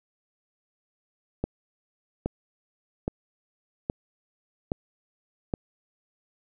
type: click train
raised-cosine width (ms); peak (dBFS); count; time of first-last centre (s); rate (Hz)
2; -13; 6; 1.44-5.538; 1.22
effects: none